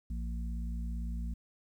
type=harmonic tone; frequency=57.7 Hz; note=A#1; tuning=17 cents flat; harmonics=1 / 3 / 4; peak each=-34 / -44 / -46 dBFS; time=0.1-1.34 s; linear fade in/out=5 ms; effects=11-bit